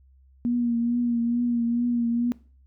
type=tone with vibrato; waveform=sine; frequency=237.6 Hz; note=A#3; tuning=33 cents sharp; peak=-21 dBFS; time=0.45-2.32 s; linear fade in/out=0 ms; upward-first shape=triangle; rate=2.3 Hz; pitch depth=39 cents each way; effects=noise-tail reverb RT60 0.4 s tail -20 dB re dry + added 66 Hz sine -53 dBFS peak until 2.66 s